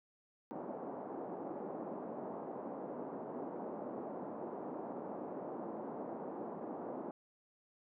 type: band-pass noise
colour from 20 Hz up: pink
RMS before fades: -44 dBFS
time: 0.51-7.11 s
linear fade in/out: 0 ms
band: 220 to 880 Hz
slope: 24 dB/octave
effects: none